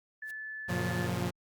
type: noise with exponential growth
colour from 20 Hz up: white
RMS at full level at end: -48 dBFS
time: 0.22-0.31 s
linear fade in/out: 5 ms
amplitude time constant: 18 ms
type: tone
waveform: sine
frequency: 1739 Hz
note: A6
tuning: 21 cents flat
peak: -38 dBFS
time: 0.22-1.07 s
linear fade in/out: 5 ms
type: chord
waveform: sawtooth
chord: Gb major seventh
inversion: none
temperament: equal with one note detuned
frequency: 92.5 / 116.54 / 138.59 / 177.05 Hz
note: Gb2 / Bb2 / Db3 / F3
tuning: 0 / 0 / 0 / +24 cents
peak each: -34 / -31 / -35 / -30 dBFS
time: 0.68-1.31 s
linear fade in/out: 20 ms
effects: Opus 48 kbps